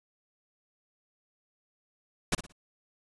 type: noise with echo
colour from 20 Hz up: pink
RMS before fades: -26 dBFS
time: 2.32-2.35 s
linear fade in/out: 5 ms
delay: 58 ms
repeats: 3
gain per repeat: -11 dB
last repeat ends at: 2.524 s
effects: resampled to 24000 Hz